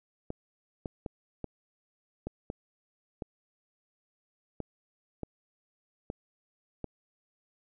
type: clicks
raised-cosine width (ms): 2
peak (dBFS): -22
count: 11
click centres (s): 0.304 / 0.858 / 1.062 / 1.443 / 2.27 / 2.501 / 3.222 / 4.603 / 5.233 / 6.101 / 6.843
effects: none